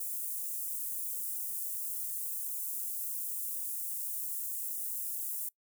white high-pass noise, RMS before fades -37 dBFS, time 0-5.49 s, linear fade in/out 5 ms, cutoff 8800 Hz, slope 24 dB/octave, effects noise-tail reverb RT60 0.1 s tail -23 dB re dry

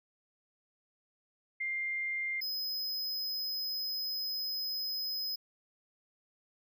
sine / square tone pair in turn, 2100 / 5061 Hz, C7 / D#8, +6 / +29 cents, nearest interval octave + minor third, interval 1523 cents, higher second, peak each -32 / -34 dBFS, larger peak first, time 1.6-2.41 / 2.41-5.36 s, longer second, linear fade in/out 10 ms, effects none

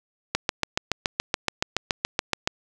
click train, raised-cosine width 0.2 ms, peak -4 dBFS, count 16, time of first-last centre 0.35-2.475 s, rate 7.06 Hz, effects none

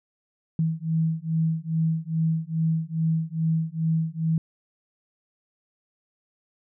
sine beating tone pair, 160.3 / 162.7 Hz, E3 / E3, -48 / -22 cents, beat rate 2.4 Hz, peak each -25 dBFS, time 0.59-4.38 s, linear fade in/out 2 ms, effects none

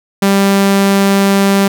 sawtooth tone, 197.2 Hz, G3, 11 cents sharp, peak -4 dBFS, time 0.22-1.68 s, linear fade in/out 5 ms, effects none

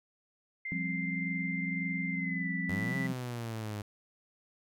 sine tone with pitch glide, 2092 to 1974.6 Hz, C7 to B6, -1 to -1 cents, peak -35 dBFS, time 0.65-3.07 s, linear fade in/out 5 ms, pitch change -100 cents, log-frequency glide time 2.11-2.49 s
sine chord, F suspended second, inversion none, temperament just, 174.61 / 196.44 / 261.9 Hz, F3 / G3 / C4, 0 / +4 / +2 cents, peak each -35 / -39 / -39 dBFS, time 0.72-3.13 s, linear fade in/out 0 ms
sawtooth exponential two-way sweep, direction up then down, 89.1 to 135.7 to 102.6 Hz, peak -32 dBFS, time 2.69-3.82 s, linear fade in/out 5 ms, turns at 2.96 s
effects none

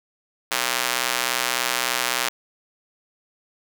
square tone with high-pass filter, 61.74 Hz, B1, in tune, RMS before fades -24 dBFS, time 0.51-2.29 s, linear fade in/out 5 ms, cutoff 1200 Hz, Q 0.53, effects none

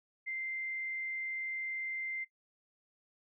sine tone, 2087 Hz, C7, 5 cents flat, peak -36 dBFS, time 0.26-2.25 s, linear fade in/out 20 ms, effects noise-tail reverb RT60 0.1 s tail -17 dB re dry

